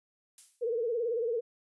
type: noise with exponential decay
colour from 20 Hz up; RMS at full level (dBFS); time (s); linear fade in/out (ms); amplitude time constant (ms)
violet; -44; 0.38-0.73; 1; 75
type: tone with vibrato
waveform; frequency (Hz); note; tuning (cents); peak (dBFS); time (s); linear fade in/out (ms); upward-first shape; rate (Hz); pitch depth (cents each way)
sine; 466.2; A#4; 0; -28; 0.61-1.41; 20; sine; 18; 98
effects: resampled to 24000 Hz